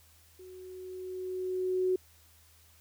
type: tone with level ramp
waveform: sine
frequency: 370 Hz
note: F#4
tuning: in tune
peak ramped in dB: -47 to -24 dBFS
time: 0.39-1.96 s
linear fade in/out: 5 ms
effects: added 80 Hz sine -62 dBFS peak until 2.8 s + white hiss -62 dBFS RMS until 2.8 s